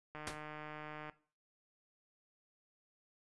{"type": "click train", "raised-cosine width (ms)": 0.5, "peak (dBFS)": -32, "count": 145, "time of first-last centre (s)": [0.15, 1.097], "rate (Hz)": 152}
{"type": "noise with exponential decay", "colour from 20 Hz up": "pink", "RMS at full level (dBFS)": -38, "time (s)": [0.27, 0.41], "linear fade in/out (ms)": 1, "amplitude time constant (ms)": 29}
{"effects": ["noise-tail reverb RT60 0.4 s tail -17 dB re dry", "resampled to 24000 Hz"]}